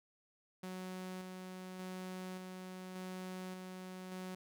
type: tone with tremolo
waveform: sawtooth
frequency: 185 Hz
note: F#3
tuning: in tune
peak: -39 dBFS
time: 0.63-4.35 s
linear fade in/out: 5 ms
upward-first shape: square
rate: 0.86 Hz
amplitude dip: 30%
effects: none